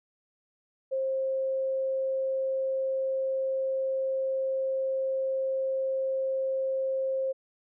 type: tone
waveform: sine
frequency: 531 Hz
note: C5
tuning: 25 cents sharp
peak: -26 dBFS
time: 0.91-7.33 s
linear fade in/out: 20 ms
effects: none